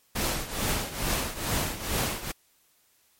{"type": "noise with tremolo", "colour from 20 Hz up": "pink", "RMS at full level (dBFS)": -26, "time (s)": [0.15, 2.32], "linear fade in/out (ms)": 10, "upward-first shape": "triangle", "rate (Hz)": 2.3, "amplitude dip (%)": 80, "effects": ["white hiss -65 dBFS RMS until 3.19 s", "MP3 64 kbps"]}